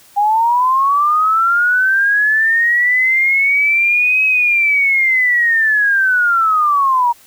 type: linear two-way sweep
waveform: sine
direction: up then down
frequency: 804 to 2557 to 935 Hz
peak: -10 dBFS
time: 0.16-7.13 s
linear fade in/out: 20 ms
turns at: 4.25 s
effects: white hiss -46 dBFS RMS until 7.26 s